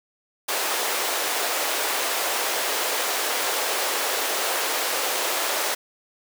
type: high-pass noise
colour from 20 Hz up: pink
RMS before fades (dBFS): -25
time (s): 0.48-5.75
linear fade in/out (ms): 10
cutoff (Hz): 430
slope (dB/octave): 24
effects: none